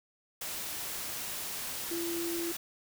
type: tone in noise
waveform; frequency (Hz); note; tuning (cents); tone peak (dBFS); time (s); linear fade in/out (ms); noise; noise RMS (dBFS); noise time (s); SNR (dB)
sine; 339.1; E4; +49; -33; 1.91-2.52; 5; white; -38; 0.41-2.57; +2
effects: none